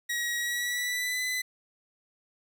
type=tone with pitch glide; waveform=sawtooth; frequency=1905 to 2008 Hz; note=A#6 to B6; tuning=+37 to +28 cents; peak=-25 dBFS; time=0.09-1.42 s; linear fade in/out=10 ms; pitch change=+91 cents; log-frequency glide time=0.38-1.22 s; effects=none